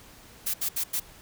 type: noise bursts at uneven times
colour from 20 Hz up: blue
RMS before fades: -28 dBFS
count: 4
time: 0.46-0.54 / 0.61-0.69 / 0.76-0.84 / 0.93-1 s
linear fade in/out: 10 ms
effects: pink hiss -51 dBFS RMS until 1.21 s